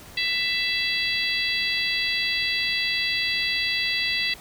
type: harmonic tone with a mistuned harmonic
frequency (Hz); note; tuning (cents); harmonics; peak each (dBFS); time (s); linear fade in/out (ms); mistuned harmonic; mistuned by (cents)
663; E5; +10; 3 / 4 / 5 / 6 / 7; -27 / -28 / -29 / -30 / -30; 0.17-4.34; 5; 5; +23
effects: pink hiss -45 dBFS RMS until 4.4 s